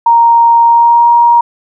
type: tone with pitch glide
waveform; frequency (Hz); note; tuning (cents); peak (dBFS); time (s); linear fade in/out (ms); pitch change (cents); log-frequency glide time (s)
sine; 932.3 to 944.2; A#5 to A#5; 0 to +22; -3; 0.06-1.41; 5; +22; 0.64-1.11
effects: none